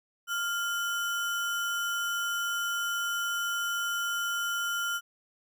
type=tone with sample-and-hold; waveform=sine; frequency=1396.9 Hz; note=F6; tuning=in tune; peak=-28 dBFS; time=0.27-5.01 s; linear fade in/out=50 ms; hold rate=4410 Hz; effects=none